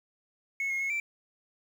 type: tone with pitch steps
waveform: sine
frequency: 2193 / 2154 / 2180 / 2340 Hz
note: C#7 / C7 / C#7 / D7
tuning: -19 / +50 / -29 / -7 cents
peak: -26 dBFS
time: 0.6-1 s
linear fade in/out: 2 ms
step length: 100 ms
effects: tanh soft clip ceiling -27 dBFS + 9-bit